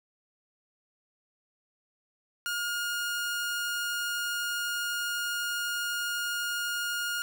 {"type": "tone", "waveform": "sawtooth", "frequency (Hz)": 1424, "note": "F6", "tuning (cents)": 33, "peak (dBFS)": -26, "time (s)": [2.46, 7.22], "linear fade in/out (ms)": 0, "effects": []}